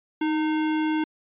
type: tone with sample-and-hold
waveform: sine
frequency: 311.9 Hz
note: D#4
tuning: 4 cents sharp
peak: -21 dBFS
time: 0.21-1.04 s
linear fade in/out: 5 ms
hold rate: 1225 Hz
effects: resampled to 8000 Hz